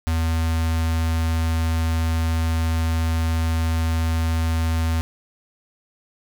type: tone with notch filter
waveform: square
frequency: 81.5 Hz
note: E2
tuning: 19 cents flat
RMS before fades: -21 dBFS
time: 0.07-5.01 s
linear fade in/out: 0 ms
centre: 450 Hz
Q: 1.4
effects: none